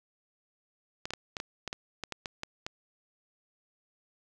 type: clicks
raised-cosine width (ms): 0.2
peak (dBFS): -18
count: 12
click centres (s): 1.055 / 1.106 / 1.136 / 1.368 / 1.401 / 1.677 / 1.729 / 2.037 / 2.123 / 2.258 / 2.434 / 2.665
effects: none